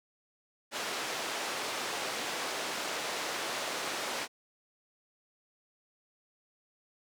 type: band-pass noise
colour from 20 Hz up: pink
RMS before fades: -36 dBFS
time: 0.71-4.28 s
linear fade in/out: 50 ms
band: 450 to 7200 Hz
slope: 12 dB/octave
effects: none